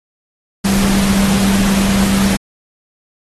sine tone in noise, 196 Hz, G3, in tune, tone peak -12 dBFS, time 0.64-2.37 s, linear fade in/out 10 ms, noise pink, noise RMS -19 dBFS, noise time 0.64-2.37 s, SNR +4 dB, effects AAC 32 kbps

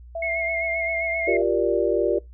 sine tone, 664 Hz, E5, 12 cents sharp, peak -26 dBFS, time 0.15-1.42 s, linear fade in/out 5 ms
sine tone with vibrato, 2149 Hz, C7, 46 cents sharp, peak -24 dBFS, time 0.22-1.37 s, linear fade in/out 5 ms, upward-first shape sine, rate 7.6 Hz, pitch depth 41 cents each way
sine chord, G minor seventh, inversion third, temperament equal with one note detuned, 349.2 / 392 / 470.8 / 587.3 Hz, F4 / G4 / Bb4 / D5, 0 / 0 / +17 / 0 cents, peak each -24 dBFS, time 1.27-2.19 s, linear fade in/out 10 ms
effects noise-tail reverb RT60 0.2 s tail -23 dB re dry + added 60 Hz sine -41 dBFS peak until 2.33 s

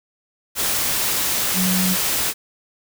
sine tone in noise, 185 Hz, F#3, in tune, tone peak -19 dBFS, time 1.54-1.97 s, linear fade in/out 50 ms, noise white, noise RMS -21 dBFS, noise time 0.55-2.34 s, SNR -1 dB, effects none

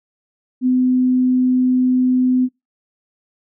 sine tone, 253.8 Hz, B3, 47 cents sharp, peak -12 dBFS, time 0.61-2.49 s, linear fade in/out 50 ms, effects noise-tail reverb RT60 0.2 s tail -24 dB re dry

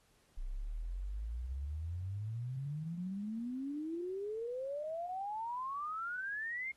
sine exponential sweep, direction up, 30.18 to 2159 Hz, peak -37 dBFS, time 0.37-6.72 s, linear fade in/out 10 ms, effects pink hiss -71 dBFS RMS until 6.76 s + AAC 32 kbps

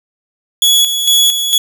sawtooth tone with tremolo, 3377 Hz, G#7, 28 cents sharp, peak -4 dBFS, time 0.62-1.58 s, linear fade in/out 2 ms, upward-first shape square, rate 2.2 Hz, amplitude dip 55%, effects none

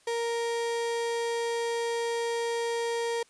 35% pulse tone, 466.2 Hz, A#4, in tune, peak -26 dBFS, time 0.07-3.23 s, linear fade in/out 5 ms, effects white hiss -62 dBFS RMS until 3.29 s + resampled to 22050 Hz

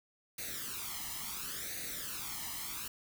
white noise with flanger, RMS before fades -41 dBFS, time 0.38-2.88 s, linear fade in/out 5 ms, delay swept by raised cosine 0.47 to 1 ms, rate 0.71 Hz, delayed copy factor +0.75, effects none

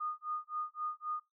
sine tone with tremolo, 1228 Hz, D#6, 23 cents flat, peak -33 dBFS, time 0-1.2 s, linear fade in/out 10 ms, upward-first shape sine, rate 3.8 Hz, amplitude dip 100%, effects noise-tail reverb RT60 0.2 s tail -19 dB re dry

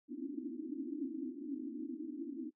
pink band-pass noise, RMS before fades -42 dBFS, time 0.08-2.51 s, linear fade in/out 50 ms, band 250 to 330 Hz, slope 96 dB/octave, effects noise-tail reverb RT60 0.1 s tail -21 dB re dry

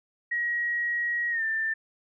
sine tone with pitch glide, 1900 to 1783 Hz, A#6 to A6, +33 to +22 cents, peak -25 dBFS, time 0.31-1.74 s, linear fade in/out 10 ms, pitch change -111 cents, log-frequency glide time 1.3-1.43 s, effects none

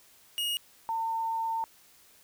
45% pulse / sine tone pair in turn, 2870 / 904 Hz, F7 / A5, +47 / +47 cents, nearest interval octave + minor sixth, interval 2000 cents, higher first, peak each -28 dBFS, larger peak neither, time 0.38-0.57 / 0.89-1.64 s, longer second, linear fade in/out 0 ms, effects white hiss -59 dBFS RMS until 2.23 s

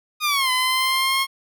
15% pulse exponential two-way sweep, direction down then up, 1244.5 to 1014 to 1082 Hz, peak -12 dBFS, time 0.2-1.27 s, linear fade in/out 50 ms, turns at 0.51 s, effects none

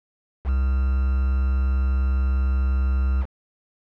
triangle tone with quantisation, 65.7 Hz, C2, 8 cents sharp, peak -16 dBFS, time 0.44-3.26 s, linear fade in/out 50 ms, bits 6, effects low-pass 2000 Hz 12 dB/octave

